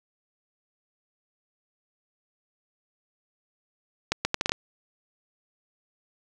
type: accelerating click train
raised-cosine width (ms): 0.2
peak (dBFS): -6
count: 7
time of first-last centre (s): 4.12-4.52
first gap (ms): 130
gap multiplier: 0.72
effects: none